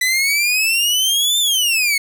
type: exponential two-way sweep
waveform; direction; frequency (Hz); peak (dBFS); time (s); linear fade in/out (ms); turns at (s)
sawtooth; up then down; 1982 to 3600 to 2176; -11; 0.01-1.98; 5; 1.39
effects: none